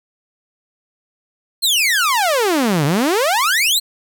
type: exponential two-way sweep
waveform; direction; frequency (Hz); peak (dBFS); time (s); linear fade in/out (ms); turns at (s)
sawtooth; down then up; 4330 to 135.8 to 4330; -10; 1.62-3.8; 20; 2.85
effects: none